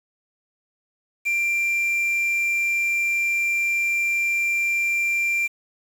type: tone with quantisation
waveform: triangle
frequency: 2369 Hz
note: D7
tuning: 14 cents sharp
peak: -18 dBFS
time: 1.25-5.48 s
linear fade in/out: 20 ms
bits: 7
effects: none